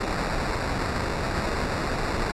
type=noise with sample-and-hold; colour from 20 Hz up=pink; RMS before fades=-27 dBFS; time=0-2.32 s; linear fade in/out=10 ms; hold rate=3150 Hz; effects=low-pass 7000 Hz 12 dB/octave